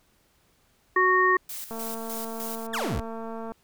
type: harmonic tone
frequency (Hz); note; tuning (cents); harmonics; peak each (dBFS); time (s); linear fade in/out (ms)
370; F#4; 0; 1 / 3 / 5; -24 / -21 / -22; 0.96-1.37; 5
type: noise with tremolo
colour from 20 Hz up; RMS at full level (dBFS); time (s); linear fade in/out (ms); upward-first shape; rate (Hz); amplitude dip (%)
blue; -36; 1.49-2.67; 5; square; 3.3; 60
type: click train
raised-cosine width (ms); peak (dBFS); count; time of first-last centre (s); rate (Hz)
1; -24; 410; 1.71-3.52; 226
type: exponential sweep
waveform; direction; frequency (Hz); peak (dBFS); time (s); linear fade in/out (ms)
30% pulse; down; 1932 to 40.42; -24; 2.73-3.01; 10
effects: pink hiss -65 dBFS RMS until 3.63 s